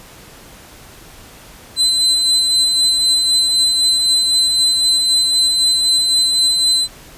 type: tone with tremolo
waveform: 35% pulse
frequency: 4047 Hz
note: B7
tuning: 42 cents sharp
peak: -9 dBFS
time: 1.76-6.88 s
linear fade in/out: 50 ms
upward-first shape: sine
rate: 3.9 Hz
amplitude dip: 30%
effects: pink hiss -40 dBFS RMS until 7.17 s + resampled to 32000 Hz